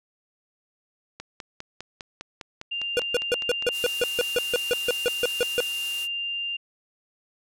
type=click train; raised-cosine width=0.2 ms; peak=-19 dBFS; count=13; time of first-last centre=1.2-3.624 s; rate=4.95 Hz
type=tone; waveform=sine; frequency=2794 Hz; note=F7; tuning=in tune; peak=-27 dBFS; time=2.71-6.57 s; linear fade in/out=10 ms
type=tone bursts; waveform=square; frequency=487.8 Hz; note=B4; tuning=21 cents flat; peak=-20 dBFS; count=16; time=2.97-5.604 s; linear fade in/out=0 ms; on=24 ms; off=150 ms
type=noise; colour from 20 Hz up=blue; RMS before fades=-34 dBFS; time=3.71-6.08 s; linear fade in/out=50 ms
effects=low-pass 12000 Hz 12 dB/octave